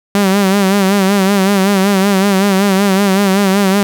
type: tone with vibrato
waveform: sawtooth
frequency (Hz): 196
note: G3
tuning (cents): 0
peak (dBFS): -5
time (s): 0.15-3.83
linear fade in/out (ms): 0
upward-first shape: sine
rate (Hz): 5.3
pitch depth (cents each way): 73
effects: none